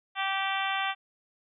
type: harmonic tone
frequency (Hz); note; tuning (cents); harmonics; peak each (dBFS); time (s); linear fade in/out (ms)
388.7; G4; -15; 2 / 3 / 4 / 5 / 6 / 7 / 8 / 9; -32 / -34 / -35 / -36 / -37 / -37 / -38 / -39; 0.15-0.95; 50
effects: none